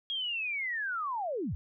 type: linear sweep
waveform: sine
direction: down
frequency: 3294 to 55 Hz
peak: -31 dBFS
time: 0.1-1.55 s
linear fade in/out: 0 ms
effects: none